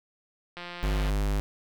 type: click train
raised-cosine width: 0.3 ms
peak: -23 dBFS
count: 93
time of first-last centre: 0.57-1.096 s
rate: 175 Hz
type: tone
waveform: square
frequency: 50.4 Hz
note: G1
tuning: 49 cents sharp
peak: -25 dBFS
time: 0.83-1.4 s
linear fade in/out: 0 ms
effects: none